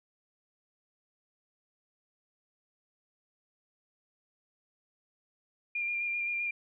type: tone with vibrato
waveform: sine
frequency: 2400 Hz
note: D7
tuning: 37 cents sharp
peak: -30 dBFS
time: 5.75-6.51 s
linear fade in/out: 5 ms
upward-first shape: square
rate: 7.7 Hz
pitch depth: 15 cents each way
effects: none